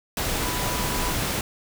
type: tone in noise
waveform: sine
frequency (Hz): 987.8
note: B5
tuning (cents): 0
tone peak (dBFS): -33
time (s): 0.42-1.13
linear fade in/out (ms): 2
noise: pink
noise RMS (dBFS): -26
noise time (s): 0.17-1.41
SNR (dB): -10
effects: none